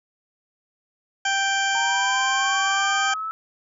harmonic tone, 784 Hz, G5, in tune, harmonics 1 / 2 / 3 / 4 / 6 / 7 / 8 / 9, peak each -25 / -23 / -31 / -28 / -37 / -38 / -37 / -32 dBFS, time 1.25-3.14 s, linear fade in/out 5 ms
sine linear sweep, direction up, 910 to 1318.5 Hz, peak -26 dBFS, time 1.75-3.31 s, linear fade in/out 0 ms
effects none

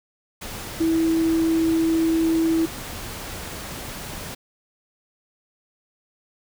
sine tone in noise, 326.1 Hz, E4, 19 cents flat, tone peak -17 dBFS, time 0.8-2.66 s, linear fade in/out 10 ms, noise pink, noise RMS -34 dBFS, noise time 0.41-4.35 s, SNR +14 dB, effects none

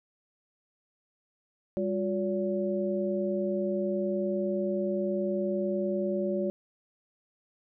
sine tone cluster, 200.2 / 359.5 / 570 Hz, G3 / F#4 / C#5, +37 / -50 / +48 cents, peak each -31 dBFS, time 1.77-6.5 s, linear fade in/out 0 ms, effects none

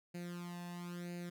sawtooth tone with flanger, 175 Hz, F3, 4 cents sharp, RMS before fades -45 dBFS, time 0.14-1.3 s, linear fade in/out 10 ms, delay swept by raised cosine 0.44 to 1.14 ms, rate 1 Hz, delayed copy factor +0.8, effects none

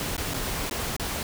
pink noise with dropouts, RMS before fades -30 dBFS, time 0-1.23 s, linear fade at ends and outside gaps 1 ms, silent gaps 0.166-0.179 / 0.337-0.342 / 0.697-0.71 / 0.965-0.997 s, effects none

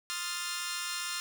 10% pulse chord, F dominant seventh, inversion second, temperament equal, 1046.5 / 1244.5 / 1396.9 / 1760 Hz, C6 / Eb6 / F6 / A6, 0 / 0 / 0 / 0 cents, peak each -33 / -33 / -29 / -31 dBFS, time 0.1-1.2 s, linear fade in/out 0 ms, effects 10-bit

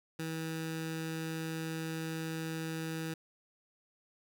15% pulse tone with notch filter, 161.2 Hz, E3, 38 cents flat, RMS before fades -38 dBFS, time 0.19-3.14 s, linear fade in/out 5 ms, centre 640 Hz, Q 1.6, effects none

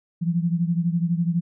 sine beating tone pair, 167.9 / 179.9 Hz, E3 / F#3, +32 / -48 cents, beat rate 12 Hz, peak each -21 / -25 dBFS, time 0.21-1.41 s, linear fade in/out 20 ms, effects none

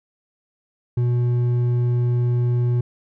sine tone with hard clipping, 121.5 Hz, B2, 28 cents flat, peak -18 dBFS, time 0.97-2.81 s, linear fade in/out 5 ms, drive 5 dB, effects none

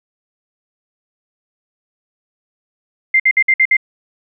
sine tone bursts, 2093 Hz, C7, in tune, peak -8 dBFS, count 6, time 3.14-3.768 s, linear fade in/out 5 ms, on 58 ms, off 56 ms, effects none

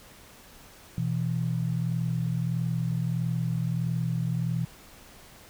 sine tone pair together, 124.1 / 165.65 Hz, B2 / E3, +9 / +9 cents, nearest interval perfect fourth, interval 500 cents, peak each -28 dBFS, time 0.98-4.65 s, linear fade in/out 0 ms, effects pink hiss -51 dBFS RMS until 5.49 s

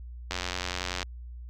click train, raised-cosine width 0.2 ms, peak -13 dBFS, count 66, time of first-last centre 0.31-1.029 s, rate 90.4 Hz, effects added 60 Hz sine -39 dBFS peak until 1.49 s

